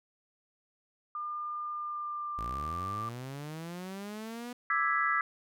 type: tone with pitch glide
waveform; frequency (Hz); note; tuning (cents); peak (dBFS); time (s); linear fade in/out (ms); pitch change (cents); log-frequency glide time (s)
sine; 1203 to 1179.6; D6 to D6; +41 to +7; -34; 1.15-3.09; 2; -34; 1.67-2.8
type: linear sweep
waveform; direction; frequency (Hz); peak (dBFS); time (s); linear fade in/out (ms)
sawtooth; up; 51.9 to 246.8; -35; 2.38-4.53; 5
type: chord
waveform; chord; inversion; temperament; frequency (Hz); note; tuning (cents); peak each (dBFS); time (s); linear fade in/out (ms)
sine; E dominant seventh; third; equal; 1174.7 / 1318.5 / 1661.2 / 1975.5; D6 / E6 / G#6 / B6; 0 / 0 / 0 / 0; -33 / -30 / -32 / -32; 4.7-5.21; 2
effects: none